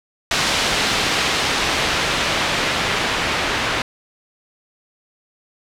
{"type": "noise with low-pass filter sweep", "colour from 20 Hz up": "white", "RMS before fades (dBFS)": -20, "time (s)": [0.31, 3.82], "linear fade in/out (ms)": 2, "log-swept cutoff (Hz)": [4400, 2700], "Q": 0.73, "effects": []}